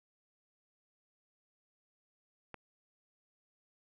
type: click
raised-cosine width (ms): 0.5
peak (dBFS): -29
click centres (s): 2.543
effects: none